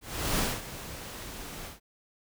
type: noise with ADSR envelope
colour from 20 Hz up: pink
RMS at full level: -27 dBFS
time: 0.01-1.8 s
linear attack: 380 ms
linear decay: 220 ms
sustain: -14 dB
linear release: 140 ms
effects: none